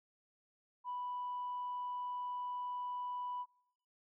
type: tone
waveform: sine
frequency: 987.8 Hz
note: B5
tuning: in tune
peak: -37 dBFS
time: 0.84-3.46 s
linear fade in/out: 50 ms
effects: noise-tail reverb RT60 0.8 s tail -26 dB re dry + tanh soft clip ceiling -34 dBFS